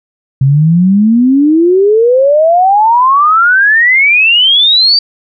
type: exponential sweep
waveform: sine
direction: up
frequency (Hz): 130.81 to 4691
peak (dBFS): -4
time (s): 0.41-4.99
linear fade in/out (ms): 5
effects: none